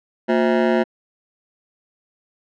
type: ring-modulated tone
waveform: 25% pulse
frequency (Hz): 293.7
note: D4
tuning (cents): 0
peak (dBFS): -8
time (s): 0.28-0.84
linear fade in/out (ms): 20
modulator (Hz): 64.7
effects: low-pass 2000 Hz 12 dB/octave